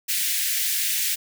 white high-pass noise, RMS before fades -24 dBFS, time 0.08-1.16 s, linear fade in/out 20 ms, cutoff 1700 Hz, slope 48 dB/octave, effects none

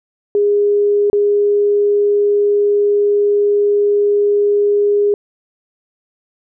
sine tone with dropouts, 410.1 Hz, G#4, 22 cents flat, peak -10 dBFS, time 0.35-5.14 s, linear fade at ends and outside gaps 1 ms, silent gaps 1.1-1.13 s, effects none

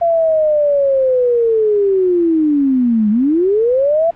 sine linear two-way sweep, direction down then up, 684 to 204.7 to 684 Hz, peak -10 dBFS, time 0.01-4.11 s, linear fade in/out 10 ms, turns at 3.1 s, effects pink hiss -44 dBFS RMS until 4.15 s + low-pass 2000 Hz 12 dB/octave

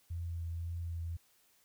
sine tone with vibrato, 84.3 Hz, E2, 39 cents sharp, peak -36 dBFS, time 0.1-1.17 s, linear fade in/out 10 ms, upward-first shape triangle, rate 1.9 Hz, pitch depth 21 cents each way, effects white hiss -69 dBFS RMS until 1.64 s

